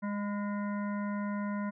harmonic tone with a mistuned harmonic, 205.1 Hz, G#3, 21 cents flat, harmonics 1 / 3 / 5 / 7 / 9 / 10, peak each -32 / -43 / -42 / -46 / -50 / -54 dBFS, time 0.02-1.71 s, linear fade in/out 20 ms, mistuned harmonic 5, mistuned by -27 cents, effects none

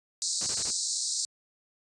white band-pass noise, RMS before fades -31 dBFS, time 0.22-1.25 s, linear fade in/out 0 ms, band 4000 to 8600 Hz, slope 96 dB/octave
pink noise bursts, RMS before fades -41 dBFS, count 4, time 0.41-0.704 s, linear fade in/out 0 ms, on 54 ms, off 26 ms
effects high-pass 80 Hz 12 dB/octave + resampled to 24000 Hz

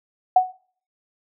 sine tone with exponential decay, 740 Hz, F#5, in tune, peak -7 dBFS, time 0.36-0.53 s, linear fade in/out 5 ms, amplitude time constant 36 ms, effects noise-tail reverb RT60 0.5 s tail -20 dB re dry

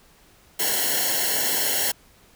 white noise with comb filter, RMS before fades -23 dBFS, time 0.59-1.92 s, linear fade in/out 10 ms, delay 0.82 ms, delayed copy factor -1, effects pink hiss -55 dBFS RMS until 2.35 s

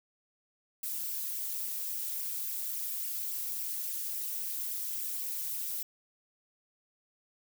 violet noise with flanger, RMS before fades -36 dBFS, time 0.83-5.83 s, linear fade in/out 5 ms, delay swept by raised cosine 0.36 to 4.06 ms, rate 3.6 Hz, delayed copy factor +0.8, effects none

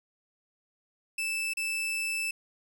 40% pulse tone with dropouts, 2637 Hz, E7, in tune, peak -28 dBFS, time 1.18-2.31 s, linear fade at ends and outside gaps 5 ms, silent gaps 1.536-1.57 s, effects none

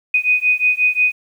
sine beating tone pair, 2489 / 2494.6 Hz, D#7 / D#7, 0 / +4 cents, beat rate 5.6 Hz, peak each -16 dBFS, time 0.14-1.12 s, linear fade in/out 5 ms, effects 8-bit

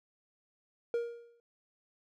triangle tone with exponential decay, 470.6 Hz, A#4, 16 cents sharp, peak -25 dBFS, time 0.94-1.4 s, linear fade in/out 1 ms, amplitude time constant 100 ms, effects none

